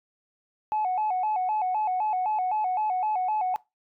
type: tone with vibrato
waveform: sine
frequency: 795 Hz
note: G5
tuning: 24 cents sharp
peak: -22 dBFS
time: 0.72-3.56 s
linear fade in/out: 0 ms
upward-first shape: square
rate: 3.9 Hz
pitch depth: 130 cents each way
effects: noise-tail reverb RT60 0.2 s tail -21 dB re dry + tanh soft clip ceiling -20 dBFS